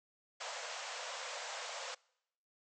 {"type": "band-pass noise", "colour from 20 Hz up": "pink", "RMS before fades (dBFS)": -44, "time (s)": [0.4, 1.95], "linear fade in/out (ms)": 10, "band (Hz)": [490, 7800], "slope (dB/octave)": 96, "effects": ["noise-tail reverb RT60 0.8 s tail -25 dB re dry"]}